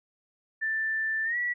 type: tone with pitch glide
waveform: sine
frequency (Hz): 1770 to 1941.4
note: A6 to B6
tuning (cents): +10 to -30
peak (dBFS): -26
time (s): 0.61-1.54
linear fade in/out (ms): 20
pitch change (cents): +160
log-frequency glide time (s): 1.24-1.37
effects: none